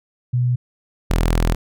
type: tone pair in turn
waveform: sine / sawtooth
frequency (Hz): 123.47 / 41.42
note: B2 / E1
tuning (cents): 0 / +9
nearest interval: octave + perfect fifth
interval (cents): 1891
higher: first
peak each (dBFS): -15 / -11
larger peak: second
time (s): 0.33-0.56 / 1.1-1.55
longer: second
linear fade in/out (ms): 10
effects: none